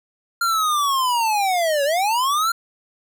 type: linear two-way sweep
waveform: square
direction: down then up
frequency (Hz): 1396.9 to 549 to 1396.9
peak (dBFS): -18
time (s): 0.41-2.52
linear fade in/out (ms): 5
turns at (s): 1.84
effects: none